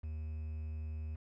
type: tone with quantisation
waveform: triangle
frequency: 77.78 Hz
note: D#2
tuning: in tune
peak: -36 dBFS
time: 0.03-1.16 s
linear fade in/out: 10 ms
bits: 10
effects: low-pass 2000 Hz 12 dB/octave